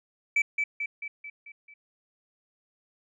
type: tone with echo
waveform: sine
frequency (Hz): 2310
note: D7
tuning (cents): -29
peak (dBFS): -18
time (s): 0.36-0.42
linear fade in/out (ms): 5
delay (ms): 220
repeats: 6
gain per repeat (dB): -5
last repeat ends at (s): 1.74
effects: tanh soft clip ceiling -19 dBFS